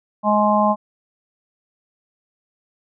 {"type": "harmonic tone", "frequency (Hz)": 210, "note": "G#3", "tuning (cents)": 19, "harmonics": [1, 3, 4, 5], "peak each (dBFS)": [-19, -19, -19, -19], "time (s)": [0.23, 0.76], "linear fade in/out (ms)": 50, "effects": []}